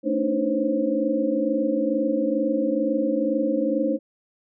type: tone cluster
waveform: sine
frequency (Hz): 223.3 / 286.2 / 308.4 / 507 / 534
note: A3 / D4 / D#4 / B4 / C5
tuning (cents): +26 / -45 / -15 / +45 / +35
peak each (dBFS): -28 / -26 / -25 / -32 / -25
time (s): 0.03-3.99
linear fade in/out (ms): 50
effects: none